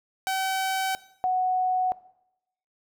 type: tone pair in turn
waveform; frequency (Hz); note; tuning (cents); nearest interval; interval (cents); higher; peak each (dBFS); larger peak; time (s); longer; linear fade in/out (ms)
sawtooth / sine; 764 / 739.7; G5 / F#5; -45 / -1; minor second; 56; first; -21; neither; 0.27-0.95 / 1.24-1.92; neither; 0
effects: noise-tail reverb RT60 0.8 s tail -18 dB re dry